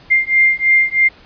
sine beating tone pair, 2103 / 2106.1 Hz, C7 / C7, +8 / +11 cents, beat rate 3.1 Hz, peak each -13 dBFS, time 0.1-1.09 s, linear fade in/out 20 ms, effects pink hiss -44 dBFS RMS until 1.25 s + resampled to 11025 Hz

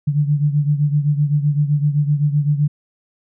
sine beating tone pair, 145.2 / 153 Hz, D3 / D#3, -19 / -29 cents, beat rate 7.8 Hz, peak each -15 / -20 dBFS, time 0.07-2.68 s, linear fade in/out 10 ms, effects none

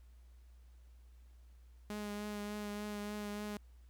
sawtooth tone with vibrato, 207.7 Hz, G#3, in tune, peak -36 dBFS, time 1.9-3.57 s, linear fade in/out 0 ms, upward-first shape triangle, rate 3.4 Hz, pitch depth 21 cents each way, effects added 60 Hz sine -56 dBFS peak until 3.89 s + pink hiss -75 dBFS RMS until 3.89 s

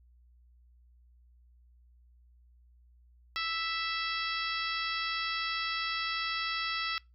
harmonic tone, 659.3 Hz, E5, in tune, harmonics 2 / 3 / 4 / 5 / 6 / 7 / 8, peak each -36 / -38 / -39 / -40 / -41 / -41 / -42 dBFS, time 3.36-6.98 s, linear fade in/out 0 ms, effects noise-tail reverb RT60 0.2 s tail -23 dB re dry + added 60 Hz sine -58 dBFS peak until 7.14 s

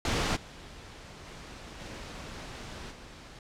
pink noise with level steps, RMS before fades -28 / -47 / -45 / -42 / -48 dBFS, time 0.05-3.39 s, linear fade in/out 2 ms, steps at 0.35 / 1.25 / 1.79 / 2.9 s, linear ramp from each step 20 ms, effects low-pass 6000 Hz 12 dB/octave

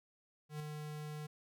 square tone with ADSR envelope, 151 Hz, D3, 48 cents sharp, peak -39 dBFS, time 0.49-1.27 s, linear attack 110 ms, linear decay 3 ms, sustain -4 dB, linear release 11 ms, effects none

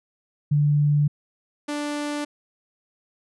sine / sawtooth tone pair in turn, 146.83 / 293.7 Hz, D3 / D4, 0 / 0 cents, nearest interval octave, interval 1200 cents, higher second, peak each -16 / -22 dBFS, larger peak first, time 0.51-1.08 / 1.68-2.25 s, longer neither, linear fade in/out 10 ms, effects resampled to 24000 Hz

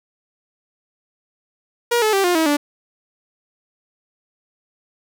sawtooth tone with pitch steps, 476 / 431.5 / 391.1 / 354.5 / 321.4 / 291.3 Hz, A#4 / A4 / G4 / F4 / E4 / D4, +36 / -34 / -4 / +26 / -44 / -14 cents, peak -11 dBFS, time 1.91-2.57 s, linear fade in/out 10 ms, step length 110 ms, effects none

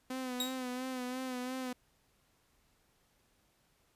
sawtooth tone with vibrato, 254.4 Hz, C4, 48 cents flat, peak -33 dBFS, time 0.1-1.73 s, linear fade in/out 5 ms, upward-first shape sine, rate 2.9 Hz, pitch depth 43 cents each way
sawtooth tone with exponential decay, 3800 Hz, A#7, 33 cents sharp, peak -27 dBFS, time 0.4-0.63 s, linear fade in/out 2 ms, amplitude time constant 50 ms
effects pink hiss -72 dBFS RMS until 3.95 s + resampled to 32000 Hz

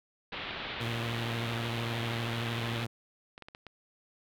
white low-pass noise, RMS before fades -39 dBFS, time 0.32-2.85 s, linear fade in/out 5 ms, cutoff 3800 Hz, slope 48 dB/octave
sawtooth tone with vibrato, 116.54 Hz, A#2, in tune, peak -29 dBFS, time 0.8-2.87 s, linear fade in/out 10 ms, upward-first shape sine, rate 13 Hz, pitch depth 27 cents each way
clicks, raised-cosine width 0.3 ms, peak -30 dBFS, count 5, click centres 3.379 / 3.423 / 3.485 / 3.549 / 3.667 s
effects none

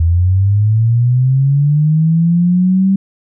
sine linear sweep, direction up, 80.9 to 195.4 Hz, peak -8 dBFS, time 0-2.96 s, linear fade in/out 5 ms, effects none

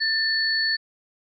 sine tone pair together, 1781 / 4432 Hz, A6 / C#8, +21 / -1 cents, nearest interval octave + major third, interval 1578 cents, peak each -23 dBFS, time 0-0.77 s, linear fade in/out 20 ms, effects none

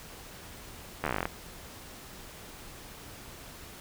slowing click train, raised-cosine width 0.5 ms, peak -14 dBFS, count 13, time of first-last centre 1.04-1.255 s, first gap 12 ms, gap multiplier 1.07, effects pink hiss -47 dBFS RMS until 3.8 s

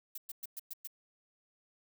violet noise bursts, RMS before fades -42 dBFS, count 6, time 0.15-0.874 s, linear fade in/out 5 ms, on 29 ms, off 110 ms, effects none

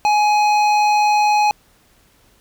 sine tone with hard clipping, 838 Hz, G#5, 15 cents sharp, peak -14 dBFS, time 0.05-1.51 s, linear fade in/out 0 ms, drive 12 dB, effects pink hiss -55 dBFS RMS until 2.4 s

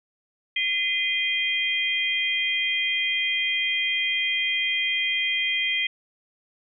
sine tone cluster, 2046 / 2459 / 3196 Hz, C7 / D#7 / G7, -39 / -21 / +33 cents, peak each -26 / -27 / -26 dBFS, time 0.56-5.87 s, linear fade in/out 5 ms, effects none

